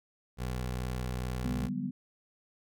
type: tone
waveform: 20% pulse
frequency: 62.4 Hz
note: B1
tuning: 19 cents sharp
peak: -28 dBFS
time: 0.37-1.7 s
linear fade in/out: 50 ms
type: chord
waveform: sine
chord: G major seventh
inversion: second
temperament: equal with one note detuned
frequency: 146.83 / 185 / 199.65 / 246.9 Hz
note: D3 / F#3 / G3 / B3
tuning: 0 / 0 / +32 / 0 cents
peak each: -40 / -38 / -37 / -35 dBFS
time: 1.44-1.91 s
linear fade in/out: 10 ms
effects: none